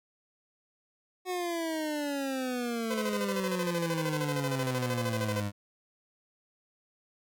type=exponential sweep; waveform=25% pulse; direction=down; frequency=370 to 100.4 Hz; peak=-27 dBFS; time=1.25-5.52 s; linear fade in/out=50 ms
type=tone with tremolo; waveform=sawtooth; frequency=509 Hz; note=C5; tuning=48 cents flat; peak=-27 dBFS; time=2.9-5.42 s; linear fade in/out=10 ms; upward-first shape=square; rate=13 Hz; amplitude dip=70%
effects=none